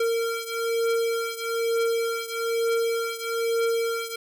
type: beating tone pair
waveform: square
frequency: 459.8 / 460.9 Hz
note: A#4 / A#4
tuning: -24 / -20 cents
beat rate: 1.1 Hz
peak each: -26 / -29 dBFS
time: 0-4.16 s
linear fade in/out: 5 ms
effects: none